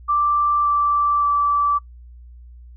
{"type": "tone with pitch steps", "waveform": "sine", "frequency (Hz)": [1174.7, 1167.3, 1159.9], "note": ["D6", "D6", "D6"], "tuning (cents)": [0, -11, -22], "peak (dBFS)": -15, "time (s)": [0.08, 1.79], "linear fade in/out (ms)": 20, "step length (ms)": 570, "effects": ["noise-tail reverb RT60 0.1 s tail -23 dB re dry", "added 60 Hz sine -39 dBFS peak until 2.76 s"]}